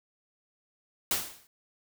white noise with exponential decay, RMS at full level -25 dBFS, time 1.11-1.47 s, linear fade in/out 1 ms, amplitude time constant 78 ms, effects none

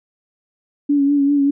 sine tone with vibrato, 283.4 Hz, C#4, 38 cents sharp, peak -12 dBFS, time 0.89-1.51 s, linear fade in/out 10 ms, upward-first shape sine, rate 5.1 Hz, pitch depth 36 cents each way, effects none

